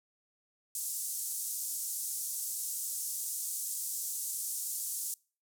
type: band-pass noise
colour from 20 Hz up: pink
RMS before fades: -37 dBFS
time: 0.75-5.14 s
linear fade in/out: 2 ms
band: 7000 to 14000 Hz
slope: 24 dB/octave
effects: noise-tail reverb RT60 0.4 s tail -26 dB re dry